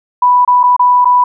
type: tone with dropouts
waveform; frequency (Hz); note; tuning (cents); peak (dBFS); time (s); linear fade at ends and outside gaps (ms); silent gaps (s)
sine; 987.8; B5; 0; -5; 0.22-1.24; 5; 0.45-0.476 / 0.632-0.636 / 0.765-0.794 / 1.047-1.054
effects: none